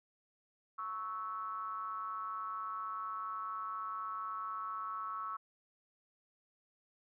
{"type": "ring-modulated tone", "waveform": "triangle", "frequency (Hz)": 102.1, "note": "G#2", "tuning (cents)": -29, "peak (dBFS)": -33, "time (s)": [0.78, 5.37], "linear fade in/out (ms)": 10, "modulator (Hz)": 1210, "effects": []}